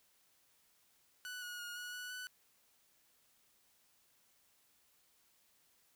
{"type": "tone with pitch steps", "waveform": "sawtooth", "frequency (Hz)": [1485, 1452, 1434, 1460, 1475, 1493], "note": ["F#6", "F#6", "F6", "F#6", "F#6", "F#6"], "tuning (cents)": [6, -33, 45, -24, -6, 15], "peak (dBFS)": -40, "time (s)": [1.25, 2.27], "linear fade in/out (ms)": 0, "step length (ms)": 170, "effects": ["white hiss -72 dBFS RMS until 5.95 s"]}